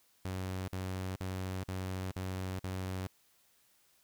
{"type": "tone bursts", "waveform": "sawtooth", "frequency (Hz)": 93.5, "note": "F#2", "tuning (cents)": 19, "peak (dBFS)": -32, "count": 6, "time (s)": [0.25, 3.07], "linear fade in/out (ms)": 0, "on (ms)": 430, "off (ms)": 48, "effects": ["white hiss -69 dBFS RMS until 4.03 s"]}